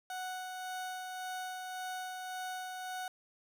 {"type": "tone with tremolo", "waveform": "30% pulse", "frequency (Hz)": 740, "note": "F#5", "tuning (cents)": 0, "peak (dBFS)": -35, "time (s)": [0.1, 3.08], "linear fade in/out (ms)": 2, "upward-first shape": "sine", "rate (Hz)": 1.8, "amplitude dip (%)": 30, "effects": []}